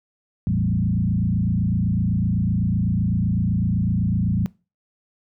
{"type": "tone with frequency modulation", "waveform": "sine", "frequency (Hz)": 144.6, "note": "D3", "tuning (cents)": -27, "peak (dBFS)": -18, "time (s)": [0.47, 4.46], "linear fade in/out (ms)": 0, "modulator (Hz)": 27.9, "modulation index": 2.4, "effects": ["noise-tail reverb RT60 0.3 s tail -22 dB re dry"]}